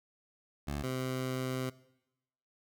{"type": "tone pair in turn", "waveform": "15% pulse", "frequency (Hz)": [72.1, 129.4], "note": ["D2", "C3"], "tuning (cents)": [-31, -19], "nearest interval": "minor seventh", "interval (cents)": 1012, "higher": "second", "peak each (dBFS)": [-28, -27], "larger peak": "second", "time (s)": [[0.67, 0.83], [0.83, 1.7]], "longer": "second", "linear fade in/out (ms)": 10, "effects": ["noise-tail reverb RT60 0.9 s tail -20 dB re dry"]}